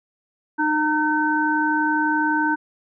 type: harmonic tone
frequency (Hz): 305.3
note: D#4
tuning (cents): -33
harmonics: 1 / 3 / 5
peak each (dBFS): -22 / -22 / -22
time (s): 0.58-2.56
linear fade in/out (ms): 20
effects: none